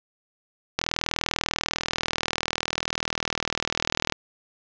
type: click train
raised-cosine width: 0.2 ms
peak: -6 dBFS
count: 135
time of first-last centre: 0.79-4.123 s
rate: 40.2 Hz
effects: resampled to 16000 Hz + 7-bit